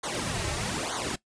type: noise with flanger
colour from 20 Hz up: pink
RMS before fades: -31 dBFS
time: 0.03-1.16 s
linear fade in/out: 10 ms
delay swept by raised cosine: 0.38 to 4.18 ms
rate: 1.1 Hz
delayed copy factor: -1
effects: noise-tail reverb RT60 0.1 s tail -18 dB re dry + resampled to 22050 Hz